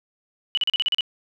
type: tone bursts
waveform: sine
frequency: 2960 Hz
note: F#7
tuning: in tune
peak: -18 dBFS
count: 8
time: 0.55-1.008 s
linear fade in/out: 0 ms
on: 24 ms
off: 38 ms
effects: none